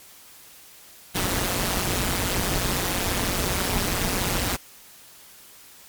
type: noise with amplitude modulation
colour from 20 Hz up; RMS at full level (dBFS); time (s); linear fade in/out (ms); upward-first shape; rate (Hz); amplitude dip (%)
pink; -21; 1.14-4.57; 20; sine; 184; 85
effects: white hiss -48 dBFS RMS until 5.88 s + MP3 96 kbps